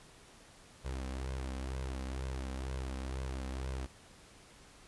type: tone with flanger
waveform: sawtooth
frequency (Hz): 65.41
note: C2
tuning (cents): 0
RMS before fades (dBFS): -39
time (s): 0.84-3.87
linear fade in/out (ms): 20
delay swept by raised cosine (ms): 1.9 to 3.9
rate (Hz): 2.1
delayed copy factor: +0.55
effects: pink hiss -58 dBFS RMS until 4.87 s + resampled to 24000 Hz